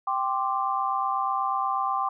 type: chord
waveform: sine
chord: G suspended fourth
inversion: none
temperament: equal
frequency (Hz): 784 / 1046.5 / 1174.7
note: G5 / C6 / D6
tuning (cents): 0 / 0 / 0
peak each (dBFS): -28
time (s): 0.07-2.09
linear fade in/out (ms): 5
effects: none